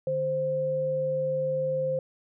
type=tone pair together; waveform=sine; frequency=150.19 / 523.3 Hz; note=D3 / C5; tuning=+39 / 0 cents; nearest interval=octave + minor seventh; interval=2161 cents; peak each=-35 / -25 dBFS; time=0.07-1.99 s; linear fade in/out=2 ms; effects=none